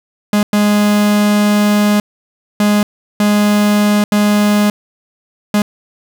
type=tone bursts at uneven times; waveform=45% pulse; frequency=207.7 Hz; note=G#3; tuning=in tune; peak=-9 dBFS; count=6; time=0.33-0.43 / 0.53-2 / 2.6-2.83 / 3.2-4.04 / 4.12-4.7 / 5.54-5.62 s; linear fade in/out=2 ms; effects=none